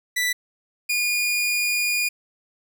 sawtooth tone pair in turn, 1975.5 / 2436 Hz, B6 / D#7, 0 / -37 cents, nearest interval major third, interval 363 cents, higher second, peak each -17 dBFS, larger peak neither, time 0.16-0.33 / 0.89-2.09 s, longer second, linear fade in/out 10 ms, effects none

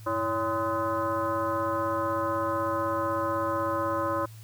sine tone with frequency modulation, 796 Hz, G5, 26 cents sharp, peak -25 dBFS, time 0.06-4.26 s, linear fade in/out 10 ms, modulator 234 Hz, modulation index 2.2, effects added 110 Hz sine -43 dBFS peak until 4.43 s + white hiss -55 dBFS RMS until 4.43 s

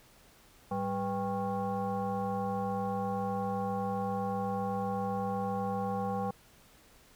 sine tone with frequency modulation, 493.9 Hz, B4, in tune, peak -30 dBFS, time 0.71-6.31 s, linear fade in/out 5 ms, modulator 300 Hz, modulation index 1.6, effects pink hiss -60 dBFS RMS until 7.15 s

